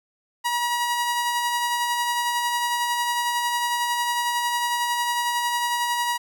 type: tone with tremolo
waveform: sawtooth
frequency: 960 Hz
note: B5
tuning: 49 cents flat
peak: -17 dBFS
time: 0.44-6.18 s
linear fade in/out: 20 ms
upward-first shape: sine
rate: 11 Hz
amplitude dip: 30%
effects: none